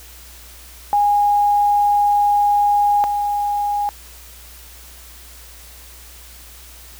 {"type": "tone pair in turn", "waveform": "sine", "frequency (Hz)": [821, 821], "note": ["G#5", "G#5"], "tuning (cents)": [-20, -20], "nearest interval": "unison", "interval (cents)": 0, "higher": "neither", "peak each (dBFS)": [-12, -17], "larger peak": "first", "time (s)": [[0.93, 3.04], [3.04, 3.89]], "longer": "first", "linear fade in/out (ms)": 0, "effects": ["added 60 Hz sine -42 dBFS peak until 6.99 s", "white hiss -42 dBFS RMS until 6.99 s"]}